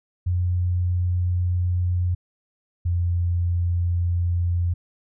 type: tone pair in turn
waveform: sine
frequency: 89.2 / 87.16 Hz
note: F2 / F2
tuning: +37 / -3 cents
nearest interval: unison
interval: 40 cents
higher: first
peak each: -19 dBFS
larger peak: neither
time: 0.26-2.15 / 2.85-4.74 s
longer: neither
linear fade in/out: 10 ms
effects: none